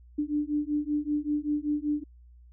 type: beating tone pair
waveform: sine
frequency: 293.7 / 298.9 Hz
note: D4 / D4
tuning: 0 / +31 cents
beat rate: 5.2 Hz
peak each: -29 dBFS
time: 0.18-2.04 s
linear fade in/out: 10 ms
effects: added 60 Hz sine -50 dBFS peak until 2.52 s